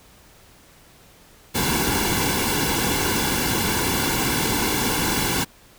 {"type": "noise with comb filter", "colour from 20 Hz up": "pink", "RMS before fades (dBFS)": -22, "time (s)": [1.54, 5.45], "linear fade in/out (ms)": 20, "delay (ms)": 1.6, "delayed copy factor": -0.7, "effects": ["pink hiss -51 dBFS RMS until 5.78 s"]}